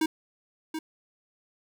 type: tone with echo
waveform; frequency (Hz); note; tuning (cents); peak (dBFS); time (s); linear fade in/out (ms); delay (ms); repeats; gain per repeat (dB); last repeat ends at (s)
square; 316.7; D#4; +31; -23; 0.01-0.06; 5; 730; 1; -8; 0.79
effects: none